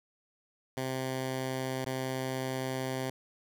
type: tone with dropouts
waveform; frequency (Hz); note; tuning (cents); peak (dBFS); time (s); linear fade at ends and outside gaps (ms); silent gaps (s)
10% pulse; 130.81; C3; 0; -24; 0.77-3.1; 2; 1.848-1.863
effects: none